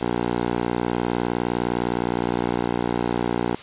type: tone with band-pass filter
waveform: 10% pulse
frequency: 59.7 Hz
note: A#1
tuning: 42 cents sharp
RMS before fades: -24 dBFS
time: 0.01-3.56 s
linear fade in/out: 5 ms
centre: 570 Hz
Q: 0.94
effects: white hiss -39 dBFS RMS until 3.62 s + resampled to 8000 Hz